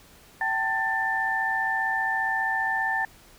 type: tone cluster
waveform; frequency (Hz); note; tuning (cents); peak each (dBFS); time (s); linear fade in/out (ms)
sine; 772 / 887 / 1779; G5 / A5 / A6; -27 / +14 / +19; -30 / -30 / -25; 0.41-3.05; 2
effects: pink hiss -53 dBFS RMS until 3.38 s